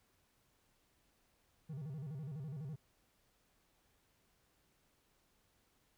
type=tone with vibrato; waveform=triangle; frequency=144.8 Hz; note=D3; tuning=24 cents flat; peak=-40 dBFS; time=1.69-2.76 s; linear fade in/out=10 ms; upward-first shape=square; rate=12 Hz; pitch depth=160 cents each way; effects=pink hiss -75 dBFS RMS until 5.97 s